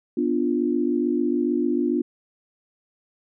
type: chord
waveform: sine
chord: B diminished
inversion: none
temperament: equal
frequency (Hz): 246.9 / 293.7 / 349.2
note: B3 / D4 / F4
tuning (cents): 0 / 0 / 0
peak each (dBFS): -24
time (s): 0.17-2.02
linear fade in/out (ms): 5
effects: none